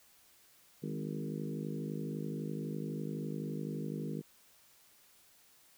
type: harmonic tone with a mistuned harmonic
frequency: 51.91 Hz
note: G#1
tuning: in tune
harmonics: 3 / 4 / 5 / 6 / 7 / 8 / 9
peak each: -40 / -42 / -44 / -46 / -47 / -48 / -49 dBFS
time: 0.82-4.22 s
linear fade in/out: 20 ms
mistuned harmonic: 4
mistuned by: -30 cents
effects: white hiss -64 dBFS RMS until 5.77 s